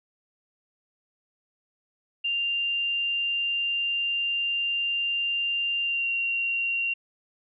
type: tone with pitch glide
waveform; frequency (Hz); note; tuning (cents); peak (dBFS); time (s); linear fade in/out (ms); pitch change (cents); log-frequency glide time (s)
sine; 2790 to 2758; F7 to F7; -2 to -22; -24; 2.24-6.94; 10; -20; 5.82-6.08
effects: none